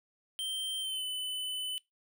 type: tone with pitch glide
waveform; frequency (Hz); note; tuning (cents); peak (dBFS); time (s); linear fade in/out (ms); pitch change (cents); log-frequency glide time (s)
square; 3136 to 3012; G7 to F#7; 0 to +30; -34; 0.39-1.78; 0; -70; 0.8-1.04
effects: noise-tail reverb RT60 0.2 s tail -23 dB re dry